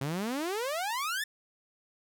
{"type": "exponential sweep", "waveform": "sawtooth", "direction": "up", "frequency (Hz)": [130.81, 1810], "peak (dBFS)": -27, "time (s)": [0.01, 1.24], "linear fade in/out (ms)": 5, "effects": []}